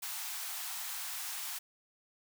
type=high-pass noise; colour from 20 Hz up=white; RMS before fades=-40 dBFS; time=0.02-1.59 s; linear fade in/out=10 ms; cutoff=690 Hz; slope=96 dB/octave; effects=none